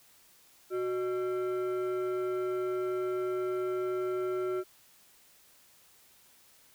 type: tone with frequency modulation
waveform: sine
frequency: 370 Hz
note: F#4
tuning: in tune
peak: -27 dBFS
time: 0.7-4.64 s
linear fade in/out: 50 ms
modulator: 983 Hz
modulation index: 0.52
effects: tanh soft clip ceiling -28 dBFS + white hiss -61 dBFS RMS until 6.74 s